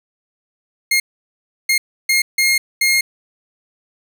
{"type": "tone bursts at uneven times", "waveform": "sawtooth", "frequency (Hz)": 2137, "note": "C7", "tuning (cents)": 36, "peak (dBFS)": -9, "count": 5, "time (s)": [[0.91, 1], [1.69, 1.78], [2.09, 2.22], [2.38, 2.58], [2.81, 3.01]], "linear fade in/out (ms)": 5, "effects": []}